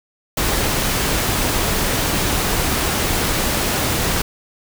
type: noise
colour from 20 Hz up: pink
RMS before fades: -19 dBFS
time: 0.37-4.22 s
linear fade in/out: 5 ms
effects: none

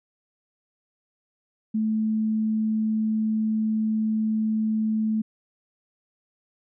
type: tone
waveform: sine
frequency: 218.1 Hz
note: A3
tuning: 15 cents flat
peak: -21 dBFS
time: 1.74-5.22 s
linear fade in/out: 10 ms
effects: none

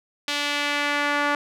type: tone with band-pass filter sweep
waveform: sawtooth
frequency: 290 Hz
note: D4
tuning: 22 cents flat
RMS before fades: -24 dBFS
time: 0.28-1.35 s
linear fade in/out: 2 ms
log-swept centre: 3500 to 1400 Hz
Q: 1.3
effects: none

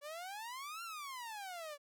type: exponential two-way sweep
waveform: sawtooth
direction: up then down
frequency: 565 to 1396.9 to 565 Hz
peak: -40 dBFS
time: 0.01-1.78 s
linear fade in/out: 50 ms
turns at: 0.83 s
effects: none

